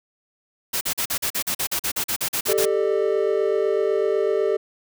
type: noise bursts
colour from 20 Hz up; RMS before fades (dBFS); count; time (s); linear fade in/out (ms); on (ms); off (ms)
white; -24; 16; 0.73-2.656; 10; 81; 42
type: chord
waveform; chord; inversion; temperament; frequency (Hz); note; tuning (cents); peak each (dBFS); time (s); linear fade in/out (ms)
triangle; G suspended second; none; equal with one note detuned; 392 / 440 / 601.8; G4 / A4 / D5; 0 / 0 / +42; -20 / -20 / -24; 2.48-4.57; 10
effects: none